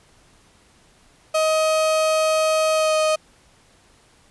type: tone with pitch glide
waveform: 35% pulse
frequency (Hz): 630 to 623.5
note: D#5 to D#5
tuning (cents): +21 to +3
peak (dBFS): -15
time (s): 1.34-3.16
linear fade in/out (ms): 10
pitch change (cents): -18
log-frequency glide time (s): 2.74-2.96
effects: pink hiss -55 dBFS RMS until 4.3 s + resampled to 24000 Hz